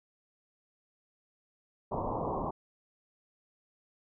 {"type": "low-pass noise", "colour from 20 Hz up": "white", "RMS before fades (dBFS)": -34, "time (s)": [1.91, 2.51], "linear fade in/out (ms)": 10, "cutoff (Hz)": 1100, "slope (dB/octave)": 96, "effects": []}